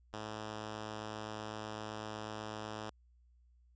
5% pulse tone, 107.9 Hz, A2, 33 cents flat, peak -30 dBFS, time 0.13-2.9 s, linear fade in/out 5 ms, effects added 60 Hz sine -63 dBFS peak until 3.75 s + resampled to 16000 Hz

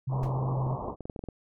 sine tone with vibrato, 130.81 Hz, C3, in tune, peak -27 dBFS, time 0.07-0.76 s, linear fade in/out 10 ms, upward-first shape sine, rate 3.2 Hz, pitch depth 11 cents each way
white low-pass noise, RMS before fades -36 dBFS, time 0.09-0.96 s, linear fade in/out 50 ms, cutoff 1100 Hz, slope 96 dB/octave
brown noise with exponential decay, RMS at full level -31 dBFS, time 0.23-0.35 s, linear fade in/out 2 ms, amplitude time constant 25 ms
clicks, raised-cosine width 2 ms, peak -24 dBFS, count 10, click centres 0.666 / 0.712 / 0.883 / 1.007 / 1.055 / 1.098 / 1.162 / 1.192 / 1.239 / 1.287 s
effects none

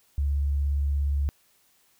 sine tone with vibrato, 70.9 Hz, C#2, 40 cents sharp, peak -22 dBFS, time 0.18-1.29 s, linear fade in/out 0 ms, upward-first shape sine, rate 17 Hz, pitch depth 18 cents each way, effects white hiss -64 dBFS RMS until 1.99 s

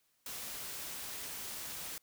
white noise, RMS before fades -43 dBFS, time 0.26-1.98 s, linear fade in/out 2 ms, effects white hiss -75 dBFS RMS until 2.02 s

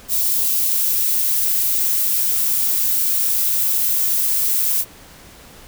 violet noise with high-pass filter sweep, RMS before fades -18 dBFS, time 0.08-4.85 s, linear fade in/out 50 ms, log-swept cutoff 3000 to 330 Hz, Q 0.91, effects pink hiss -43 dBFS RMS until 5.67 s

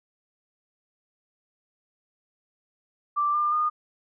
sine tone with pitch steps, 1174.7 / 1198 / 1221.8 Hz, D6 / D6 / D#6, 0 / +34 / -32 cents, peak -21 dBFS, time 3.16-3.7 s, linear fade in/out 20 ms, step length 180 ms, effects none

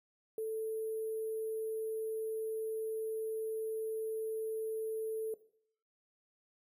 sine tone with sample-and-hold, 440 Hz, A4, in tune, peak -34 dBFS, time 0.38-5.34 s, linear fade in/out 2 ms, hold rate 11025 Hz, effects noise-tail reverb RT60 0.6 s tail -17 dB re dry

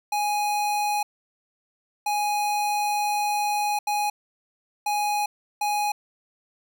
square tone bursts at uneven times, 830.6 Hz, G#5, in tune, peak -23 dBFS, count 5, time 0.12-1.03 / 2.06-3.79 / 3.87-4.1 / 4.86-5.26 / 5.61-5.92 s, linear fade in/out 5 ms, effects none

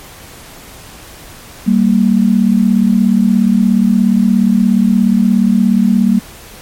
sine tone pair together, 194.45 / 231.4 Hz, G3 / A#3, -14 / -13 cents, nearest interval minor third, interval 301 cents, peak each -10 dBFS, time 1.66-6.2 s, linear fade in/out 20 ms, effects pink hiss -35 dBFS RMS until 6.61 s + MP3 64 kbps

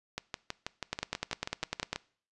two click trains, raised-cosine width 0.2 ms, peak -14 / -17 dBFS, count 11 / 12, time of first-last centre 0.93-1.93 / 0.18-1.96 s, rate 10 / 6.18 Hz, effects noise-tail reverb RT60 0.5 s tail -22 dB re dry + resampled to 24000 Hz

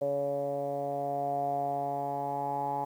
10% pulse tone with low-pass filter sweep, 141.1 Hz, C#3, 31 cents sharp, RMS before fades -32 dBFS, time 0.01-2.85 s, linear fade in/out 10 ms, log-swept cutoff 570 to 870 Hz, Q 8.3, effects 10-bit

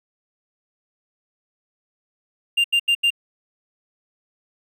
triangle tone bursts, 2794 Hz, F7, in tune, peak -13 dBFS, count 4, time 2.57-3.105 s, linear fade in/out 10 ms, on 73 ms, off 81 ms, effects none

